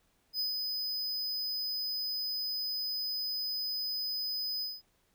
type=tone with ADSR envelope; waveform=square; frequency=5010 Hz; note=D#8; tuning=11 cents sharp; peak=-30 dBFS; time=0.33-4.82 s; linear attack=64 ms; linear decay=130 ms; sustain=-3 dB; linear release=200 ms; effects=pink hiss -72 dBFS RMS until 5.14 s